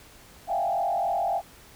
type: tone with frequency modulation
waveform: sine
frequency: 740 Hz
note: F#5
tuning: in tune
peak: -23 dBFS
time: 0.47-1.42 s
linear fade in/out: 50 ms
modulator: 43.5 Hz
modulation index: 1.9
effects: pink hiss -51 dBFS RMS until 1.75 s